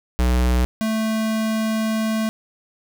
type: tone pair in turn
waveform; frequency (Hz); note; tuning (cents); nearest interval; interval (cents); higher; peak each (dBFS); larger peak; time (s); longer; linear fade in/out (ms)
square; 61.74 / 220; B1 / A3; 0 / 0; octave + minor seventh; 2200; second; -16 / -20; first; 0.19-0.65 / 0.81-2.29; second; 0
effects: none